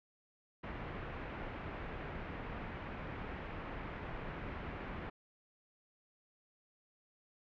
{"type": "low-pass noise", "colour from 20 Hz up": "pink", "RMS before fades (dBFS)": -44, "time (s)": [0.63, 5.1], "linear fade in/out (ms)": 10, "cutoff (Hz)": 2400, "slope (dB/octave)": 24, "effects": []}